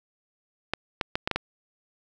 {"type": "clicks", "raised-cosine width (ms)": 0.3, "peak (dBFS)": -9, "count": 6, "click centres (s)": [0.736, 1.012, 1.155, 1.275, 1.313, 1.36], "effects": ["8-bit"]}